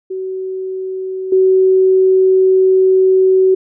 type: tone with level steps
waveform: sine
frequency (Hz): 376.9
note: F#4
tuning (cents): +32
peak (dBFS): -19 / -7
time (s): 0.1-3.55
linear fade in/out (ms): 10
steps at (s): 1.32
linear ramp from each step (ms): 5
effects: none